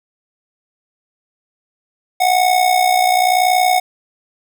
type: tone with amplitude modulation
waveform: square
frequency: 734 Hz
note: F#5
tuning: 14 cents flat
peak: -9 dBFS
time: 2.2-3.8 s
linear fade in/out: 10 ms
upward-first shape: sine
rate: 60.9 Hz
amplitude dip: 65%
effects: none

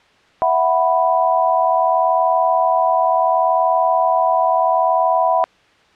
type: chord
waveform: sine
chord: E suspended second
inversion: none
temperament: equal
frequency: 659.3 / 740 / 987.8 Hz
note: E5 / F#5 / B5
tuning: 0 / 0 / 0 cents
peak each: -17 dBFS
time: 0.42-5.44 s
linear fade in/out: 0 ms
effects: white hiss -52 dBFS RMS until 5.95 s + low-pass 3000 Hz 12 dB/octave

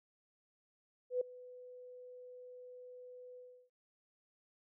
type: tone with ADSR envelope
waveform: sine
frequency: 498.7 Hz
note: B4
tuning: 17 cents sharp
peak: -29 dBFS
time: 1.1-3.7 s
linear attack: 110 ms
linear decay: 5 ms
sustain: -21 dB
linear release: 330 ms
effects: none

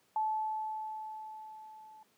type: tone with level ramp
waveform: sine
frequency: 868 Hz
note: A5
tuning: 24 cents flat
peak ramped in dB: -28 to -52 dBFS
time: 0.16-2.03 s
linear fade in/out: 2 ms
effects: pink hiss -70 dBFS RMS until 2.17 s + high-pass 200 Hz 12 dB/octave

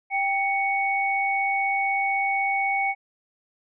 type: tone pair together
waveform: sine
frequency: 787 / 2226 Hz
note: G5 / C#7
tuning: +7 / +7 cents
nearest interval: octave + tritone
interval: 1800 cents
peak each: -24 / -24 dBFS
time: 0.1-2.95 s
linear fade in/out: 50 ms
effects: none

